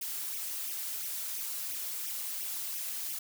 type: noise with flanger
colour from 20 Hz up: blue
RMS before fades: -37 dBFS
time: 0.01-3.19 s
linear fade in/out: 5 ms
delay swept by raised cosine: 0.33 to 5.03 ms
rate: 2.9 Hz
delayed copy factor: +0.9
effects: none